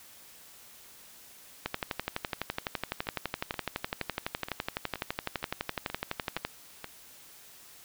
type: two click trains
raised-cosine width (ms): 0.3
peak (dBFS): -14 / -21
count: 58 / 9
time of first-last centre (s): 1.66-6.45 / 3.07-6.844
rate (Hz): 11.9 / 2.12
effects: white hiss -53 dBFS RMS until 7.84 s